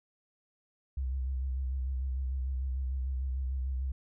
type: tone with vibrato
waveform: sine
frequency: 65.3 Hz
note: C2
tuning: 3 cents flat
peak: -30 dBFS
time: 0.97-3.92 s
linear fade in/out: 5 ms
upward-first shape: sine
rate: 6.7 Hz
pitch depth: 52 cents each way
effects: none